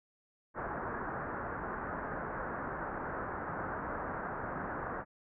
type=low-pass noise; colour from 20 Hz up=white; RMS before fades=-39 dBFS; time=0.54-5.05 s; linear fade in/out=50 ms; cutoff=1600 Hz; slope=48 dB/octave; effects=none